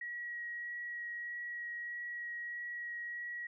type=tone with vibrato; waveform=sine; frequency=1909 Hz; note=A#6; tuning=41 cents sharp; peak=-39 dBFS; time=0.01-3.47 s; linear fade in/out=5 ms; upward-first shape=sine; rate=1.6 Hz; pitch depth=9 cents each way; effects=none